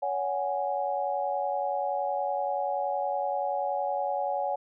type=chord; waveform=sine; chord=C# suspended fourth; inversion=none; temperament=equal with one note detuned; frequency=563.4 / 740 / 830.6 Hz; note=C#5 / F#5 / G#5; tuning=+28 / 0 / 0 cents; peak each=-31 dBFS; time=0.02-4.56 s; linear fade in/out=10 ms; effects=none